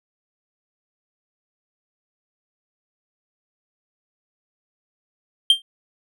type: tone with exponential decay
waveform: triangle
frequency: 3170 Hz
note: G7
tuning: 19 cents sharp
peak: -5 dBFS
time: 5.5-5.62 s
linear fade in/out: 2 ms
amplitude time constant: 24 ms
effects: none